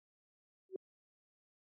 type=tone with exponential growth; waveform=sine; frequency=377.9 Hz; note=F#4; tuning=37 cents sharp; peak=-33 dBFS; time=0.69-0.76 s; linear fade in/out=2 ms; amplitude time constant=15 ms; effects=high-pass 200 Hz 12 dB/octave